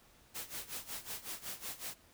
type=noise with tremolo; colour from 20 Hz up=white; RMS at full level=-41 dBFS; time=0.34-1.95 s; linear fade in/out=20 ms; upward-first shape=sine; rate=5.4 Hz; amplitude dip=85%; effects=pink hiss -64 dBFS RMS until 2.13 s